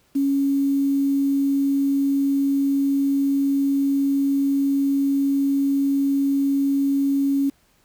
sine tone with quantisation, 277.2 Hz, C#4, in tune, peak -17 dBFS, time 0.15-7.5 s, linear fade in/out 10 ms, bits 7, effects pink hiss -61 dBFS RMS until 7.84 s

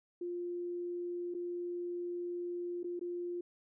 sine tone with dropouts, 350.7 Hz, F4, 7 cents sharp, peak -36 dBFS, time 0.21-3.41 s, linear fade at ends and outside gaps 5 ms, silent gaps 1.341-1.347 / 2.832-2.842 / 2.994-3.011 s, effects none

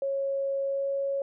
sine tone with pitch glide, 549 to 552.5 Hz, C#5 to C#5, -17 to -6 cents, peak -26 dBFS, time 0.02-1.22 s, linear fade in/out 2 ms, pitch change +11 cents, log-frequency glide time 0.63-0.88 s, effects none

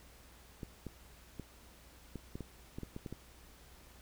clicks, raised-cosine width 3 ms, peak -29 dBFS, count 11, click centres 0.632 / 0.867 / 1.397 / 2.157 / 2.355 / 2.407 / 2.785 / 2.833 / 2.964 / 3.062 / 3.126 s, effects added 60 Hz sine -60 dBFS peak until 4.01 s + pink hiss -60 dBFS RMS until 4.01 s

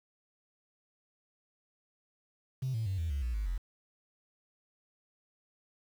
triangle tone with pitch steps, 130.81 / 111.92 / 95.76 / 81.93 / 70.1 / 59.98 / 51.32 / 43.91 Hz, C3 / A2 / G2 / E2 / C#2 / B1 / G#1 / F1, 0 / +30 / -40 / -10 / +20 / -50 / -20 / +10 cents, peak -27 dBFS, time 2.62-3.58 s, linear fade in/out 10 ms, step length 120 ms, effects tanh soft clip ceiling -28 dBFS + 9-bit

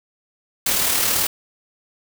white noise with amplitude modulation, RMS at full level -18 dBFS, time 0.66-1.27 s, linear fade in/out 5 ms, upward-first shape sine, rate 38.2 Hz, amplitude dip 35%, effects none

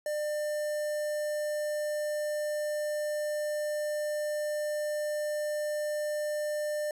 square tone with notch filter, 600 Hz, D5, 37 cents sharp, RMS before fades -32 dBFS, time 0.06-6.91 s, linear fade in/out 2 ms, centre 3300 Hz, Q 0.77, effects resampled to 32000 Hz

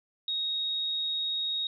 sine tone, 3759 Hz, A#7, 14 cents sharp, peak -28 dBFS, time 0.28-1.67 s, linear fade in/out 2 ms, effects none

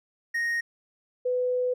triangle / sine tone pair in turn, 1864.7 / 499.6 Hz, A#6 / B4, 0 / +20 cents, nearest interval octave + major seventh, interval 2280 cents, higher first, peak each -23 dBFS, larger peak neither, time 0.34-0.61 / 1.25-1.74 s, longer second, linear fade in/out 10 ms, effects none

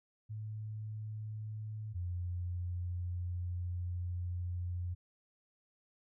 sine tone pair in turn, 107.7 / 88.65 Hz, A2 / F2, -37 / +26 cents, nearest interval minor third, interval 337 cents, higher first, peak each -39 / -35 dBFS, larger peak second, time 0.29-1.94 / 1.94-4.95 s, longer second, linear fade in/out 20 ms, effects none

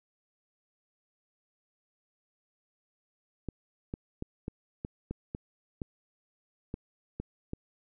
clicks, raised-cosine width 3 ms, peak -22 dBFS, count 11, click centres 3.487 / 3.939 / 4.224 / 4.481 / 4.849 / 5.11 / 5.349 / 5.818 / 6.741 / 7.2 / 7.534 s, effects none

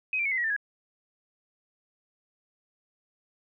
sine tone with pitch steps, 2526 / 2357 / 2199 / 2052 / 1914.4 / 1786.2 / 1666.5 Hz, D#7 / D7 / C#7 / C7 / A#6 / A6 / G#6, +26 / +6 / -14 / -34 / +46 / +26 / +5 cents, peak -25 dBFS, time 0.13-0.564 s, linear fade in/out 2 ms, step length 62 ms, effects none

